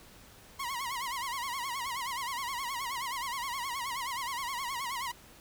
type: tone with vibrato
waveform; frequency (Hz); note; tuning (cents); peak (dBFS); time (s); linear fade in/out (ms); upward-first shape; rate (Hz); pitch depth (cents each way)
sawtooth; 1022; C6; -41; -30; 0.59-5.12; 10; sine; 9.5; 150
effects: pink hiss -55 dBFS RMS until 5.4 s